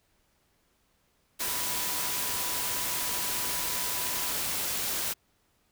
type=tone in noise; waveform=sine; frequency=985 Hz; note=B5; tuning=5 cents flat; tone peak=-42 dBFS; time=1.4-4.33 s; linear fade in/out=20 ms; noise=white; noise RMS=-31 dBFS; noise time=1.39-5.14 s; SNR=-14 dB; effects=pink hiss -70 dBFS RMS until 5.71 s